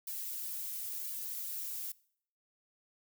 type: noise with flanger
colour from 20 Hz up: violet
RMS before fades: -40 dBFS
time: 0.07-1.92 s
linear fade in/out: 5 ms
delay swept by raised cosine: 1.7 to 5.5 ms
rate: 0.98 Hz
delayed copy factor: +0.9
effects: noise-tail reverb RT60 0.6 s tail -22 dB re dry